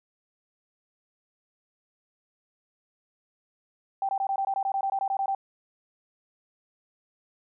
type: tone bursts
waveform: sine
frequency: 782 Hz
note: G5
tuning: 4 cents flat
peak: -24 dBFS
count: 15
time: 4.02-5.349 s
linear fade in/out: 2 ms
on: 69 ms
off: 21 ms
effects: none